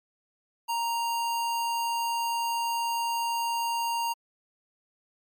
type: tone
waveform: square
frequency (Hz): 932.3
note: A#5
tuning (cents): 0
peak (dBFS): -27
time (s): 0.68-4.14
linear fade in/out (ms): 20
effects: MP3 96 kbps